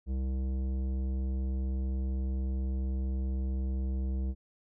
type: tone with tanh clipping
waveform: triangle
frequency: 65.41 Hz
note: C2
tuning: in tune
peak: -31 dBFS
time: 0.06-4.35 s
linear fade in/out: 50 ms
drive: 17 dB
effects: none